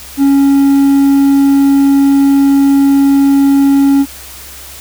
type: tone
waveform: triangle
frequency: 277.2 Hz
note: C#4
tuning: in tune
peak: -3 dBFS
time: 0.17-4.06 s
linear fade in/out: 50 ms
effects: added 67 Hz sine -37 dBFS peak until 4.8 s + white hiss -31 dBFS RMS until 4.8 s